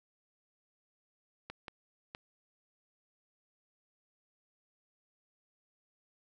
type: clicks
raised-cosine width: 0.3 ms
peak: -26 dBFS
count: 3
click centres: 1.5 / 1.682 / 2.149 s
effects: none